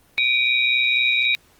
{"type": "tone cluster", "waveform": "sine", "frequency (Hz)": [2319, 2443, 3807], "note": ["D7", "D#7", "A#7"], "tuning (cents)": [-22, -32, 36], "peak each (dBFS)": [-21, -20, -21], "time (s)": [0.18, 1.35], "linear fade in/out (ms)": 0, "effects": ["pink hiss -56 dBFS RMS until 1.59 s", "Opus 24 kbps"]}